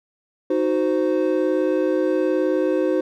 triangle chord, C diminished, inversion first, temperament equal with one note detuned, 311.1 / 370 / 518.4 Hz, Eb4 / Gb4 / C5, 0 / 0 / -16 cents, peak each -20 dBFS, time 0.5-3.01 s, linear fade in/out 5 ms, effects none

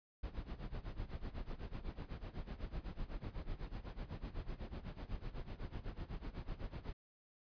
brown noise with tremolo, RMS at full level -42 dBFS, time 0.23-6.93 s, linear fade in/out 5 ms, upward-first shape sine, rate 8 Hz, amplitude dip 85%, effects resampled to 11025 Hz

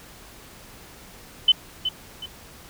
sine tone with echo, 3034 Hz, F#7, 43 cents sharp, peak -11 dBFS, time 1.48-1.52 s, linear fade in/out 5 ms, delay 370 ms, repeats 2, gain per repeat -10 dB, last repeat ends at 2.26 s, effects pink hiss -46 dBFS RMS until 2.69 s

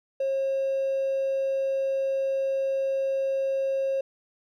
triangle tone with hard clipping, 540 Hz, C#5, 45 cents flat, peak -24 dBFS, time 0.2-4.01 s, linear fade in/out 5 ms, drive 4 dB, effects none

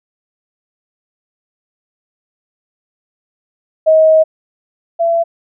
sine tone pair in turn, 633 / 672.4 Hz, D#5 / E5, +30 / +34 cents, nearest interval minor second, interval 104 cents, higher second, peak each -5 / -10 dBFS, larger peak first, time 3.86-4.24 / 4.99-5.24 s, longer first, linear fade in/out 20 ms, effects none

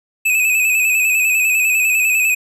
square tone with vibrato, 2559 Hz, D#7, 48 cents sharp, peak -13 dBFS, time 0.25-2.35 s, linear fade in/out 10 ms, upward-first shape square, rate 10 Hz, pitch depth 43 cents each way, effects resampled to 32000 Hz

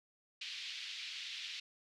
pink band-pass noise, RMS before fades -45 dBFS, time 0.41-1.6 s, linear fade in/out 5 ms, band 2500 to 4500 Hz, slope 24 dB/octave, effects none

